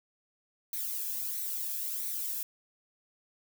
violet noise with flanger, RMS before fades -35 dBFS, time 0.73-2.43 s, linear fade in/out 2 ms, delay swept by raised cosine 0.49 to 1.21 ms, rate 1.5 Hz, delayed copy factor +0.55, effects none

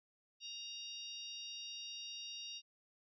harmonic tone, 935 Hz, A#5, 5 cents sharp, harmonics 3 / 4 / 5 / 6, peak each -49 / -49 / -54 / -52 dBFS, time 0.4-2.62 s, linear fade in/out 50 ms, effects none

